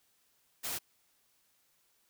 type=noise; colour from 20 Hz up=white; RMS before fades=-37 dBFS; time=0.63-0.79 s; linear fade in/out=20 ms; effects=white hiss -72 dBFS RMS until 2.09 s